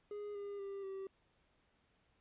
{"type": "tone with pitch steps", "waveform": "triangle", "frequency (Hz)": [413.7, 404.5, 395.5, 386.7], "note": ["G#4", "G#4", "G4", "G4"], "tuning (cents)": [-7, -46, 15, -24], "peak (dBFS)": -40, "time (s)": [0.11, 1.07], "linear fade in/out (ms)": 2, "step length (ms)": 240, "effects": ["pink hiss -75 dBFS RMS until 2.2 s", "resampled to 8000 Hz"]}